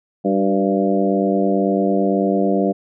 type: harmonic tone with a mistuned harmonic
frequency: 98 Hz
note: G2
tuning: in tune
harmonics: 2 / 3 / 4 / 5 / 6 / 7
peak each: -19 / -21 / -22 / -23 / -24 / -24 dBFS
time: 0.24-2.73 s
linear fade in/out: 20 ms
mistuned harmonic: 4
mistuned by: -41 cents
effects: none